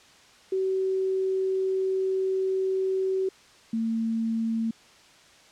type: tone pair in turn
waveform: sine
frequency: 380 / 225.9 Hz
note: F#4 / A3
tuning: +46 / +46 cents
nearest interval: major sixth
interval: 900 cents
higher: first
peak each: -23 / -24 dBFS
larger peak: first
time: 0.52-3.29 / 3.73-4.71 s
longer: first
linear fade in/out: 5 ms
effects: white hiss -54 dBFS RMS until 5.51 s + low-pass 6000 Hz 12 dB/octave